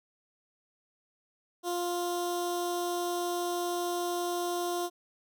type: tone with notch filter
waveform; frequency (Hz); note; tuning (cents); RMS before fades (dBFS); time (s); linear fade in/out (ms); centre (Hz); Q
15% pulse; 350.7; F4; +7; -32; 1.63-4.9; 50; 1900; 0.6
effects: none